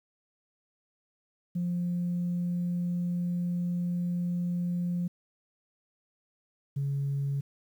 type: tone pair in turn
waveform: sine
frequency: 175.7 / 139.84 Hz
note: F3 / C#3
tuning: +11 / +16 cents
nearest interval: major third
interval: 395 cents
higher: first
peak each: -26 dBFS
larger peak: neither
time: 1.55-5.08 / 6.76-7.41 s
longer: first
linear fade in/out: 10 ms
effects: tanh soft clip ceiling -24 dBFS + 10-bit